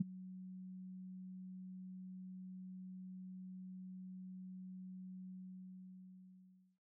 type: tone with ADSR envelope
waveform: sine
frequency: 185.5 Hz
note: F#3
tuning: 5 cents sharp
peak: -28 dBFS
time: 0-6.79 s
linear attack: 9 ms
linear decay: 16 ms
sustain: -20 dB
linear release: 1500 ms
effects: none